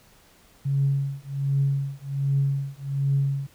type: tone with tremolo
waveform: sine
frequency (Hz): 138.59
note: C#3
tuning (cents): 0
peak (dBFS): -17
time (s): 0.65-3.47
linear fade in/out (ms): 10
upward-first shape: triangle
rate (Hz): 1.3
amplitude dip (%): 100
effects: tanh soft clip ceiling -13 dBFS + pink hiss -56 dBFS RMS until 3.54 s